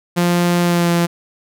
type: tone with pitch glide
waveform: sawtooth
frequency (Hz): 174.61 to 171.51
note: F3 to F3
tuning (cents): 0 to -31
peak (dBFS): -9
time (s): 0.16-1.07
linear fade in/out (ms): 20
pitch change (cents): -31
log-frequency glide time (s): 0.61-0.9
effects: none